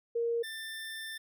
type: tone pair in turn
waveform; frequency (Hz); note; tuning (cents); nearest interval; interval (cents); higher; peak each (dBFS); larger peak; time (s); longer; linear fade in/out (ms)
sine / 25% pulse; 467 / 1781.6; A#4 / A6; +3 / +21; octave + major seventh; 2318; second; -28 / -35; first; 0.15-0.43 / 0.43-1.18; second; 10
effects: none